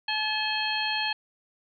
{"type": "harmonic tone with a mistuned harmonic", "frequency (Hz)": 860, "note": "A5", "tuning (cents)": -40, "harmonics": [1, 2, 3, 4, 5], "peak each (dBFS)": [-32, -32, -32, -32, -32], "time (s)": [0.08, 1.13], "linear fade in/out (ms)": 5, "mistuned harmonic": 4, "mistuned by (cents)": -120, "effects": []}